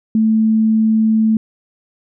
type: tone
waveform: sine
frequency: 220 Hz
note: A3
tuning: in tune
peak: -10 dBFS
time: 0.15-1.37 s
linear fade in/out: 2 ms
effects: none